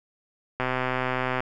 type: click train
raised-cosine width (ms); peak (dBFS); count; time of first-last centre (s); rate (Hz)
0.5; -11; 104; 0.6-1.405; 128
effects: none